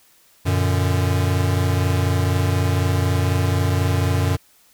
square chord, Gb augmented, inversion none, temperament equal, 92.5 / 116.54 / 146.83 Hz, Gb2 / Bb2 / D3, 0 / 0 / 0 cents, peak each -19 / -25 / -25 dBFS, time 0.45-4.37 s, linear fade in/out 20 ms, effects white hiss -55 dBFS RMS until 4.73 s

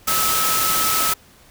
sine tone in noise, 1296 Hz, E6, 30 cents flat, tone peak -22 dBFS, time 0.07-1.14 s, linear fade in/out 10 ms, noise white, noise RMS -20 dBFS, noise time 0.07-1.14 s, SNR -5 dB, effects pink hiss -50 dBFS RMS until 1.5 s

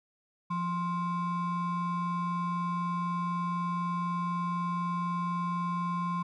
triangle ring-modulated tone, 612 Hz, D#5, 29 cents flat, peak -24 dBFS, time 0.5-6.23 s, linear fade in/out 10 ms, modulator 438 Hz, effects none

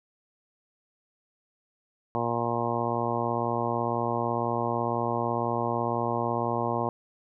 harmonic tone, 118 Hz, A#2, 22 cents sharp, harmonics 1 / 2 / 3 / 4 / 5 / 6 / 7 / 8 / 9, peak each -34 / -34 / -34 / -34 / -34 / -34 / -34 / -34 / -34 dBFS, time 2.15-6.89 s, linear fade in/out 0 ms, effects none

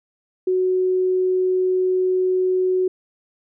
sine tone, 370 Hz, F#4, in tune, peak -16 dBFS, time 0.47-2.88 s, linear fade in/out 5 ms, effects none

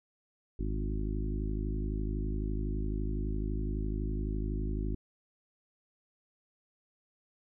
harmonic tone with a mistuned harmonic, 51.91 Hz, G#1, in tune, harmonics 1 / 2 / 3 / 4 / 5 / 6 / 7, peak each -32 / -40 / -42 / -43 / -42 / -43 / -44 dBFS, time 0.59-4.95 s, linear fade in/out 5 ms, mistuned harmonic 1, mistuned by -72 cents, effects none

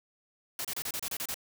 white noise bursts, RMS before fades -35 dBFS, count 9, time 0.59-1.343 s, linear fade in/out 2 ms, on 57 ms, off 30 ms, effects none

